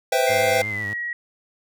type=chord; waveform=square; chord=C major seventh; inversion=third; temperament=equal with one note detuned; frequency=498.5 / 523.3 / 659.3 / 784 Hz; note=B4 / C5 / E5 / G5; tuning=+16 / 0 / 0 / 0 cents; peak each=-24 dBFS; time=0.12-0.62 s; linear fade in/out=5 ms
type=tone with pitch glide; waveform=sine; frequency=2093 to 1908.2 Hz; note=C7 to A#6; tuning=0 to +40 cents; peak=-25 dBFS; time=0.27-1.13 s; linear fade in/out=2 ms; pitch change=-160 cents; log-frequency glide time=0.68-0.87 s
type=tone with vibrato; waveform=sawtooth; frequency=103.83 Hz; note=G#2; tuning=in tune; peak=-28 dBFS; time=0.29-0.94 s; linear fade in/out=10 ms; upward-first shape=square; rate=8.2 Hz; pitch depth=57 cents each way
effects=none